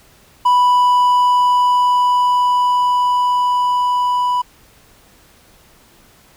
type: tone with level ramp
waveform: triangle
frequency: 987.8 Hz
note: B5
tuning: in tune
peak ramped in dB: -7 to -12 dBFS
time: 0.45-4.42 s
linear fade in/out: 10 ms
effects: pink hiss -49 dBFS RMS until 6.36 s